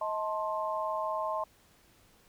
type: chord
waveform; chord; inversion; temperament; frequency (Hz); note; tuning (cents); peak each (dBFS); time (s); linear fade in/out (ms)
sine; A diminished; second; just; 633.6 / 880 / 1056; Eb5 / A5 / C6; +31 / 0 / +16; -34 / -36 / -34; 0.01-1.44; 5
effects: pink hiss -63 dBFS RMS until 2.28 s